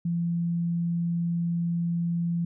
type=tone; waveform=sine; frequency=170.4 Hz; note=F3; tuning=42 cents flat; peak=-24 dBFS; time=0.05-2.45 s; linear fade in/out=5 ms; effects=none